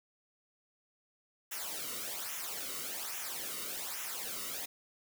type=noise with flanger; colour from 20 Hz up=white; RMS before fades=-40 dBFS; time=1.51-4.66 s; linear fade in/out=10 ms; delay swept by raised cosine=0.22 to 1.22 ms; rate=1.2 Hz; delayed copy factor=-0.7; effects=none